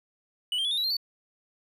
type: tone with pitch steps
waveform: triangle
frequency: 2960 / 3172 / 3400 / 3644 / 3906 / 4186 / 4487 Hz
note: F#7 / G7 / G#7 / A#7 / B7 / C8 / C#8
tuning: 0 / +20 / +40 / -40 / -20 / 0 / +20 cents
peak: -24 dBFS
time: 0.52-0.968 s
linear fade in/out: 2 ms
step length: 64 ms
effects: none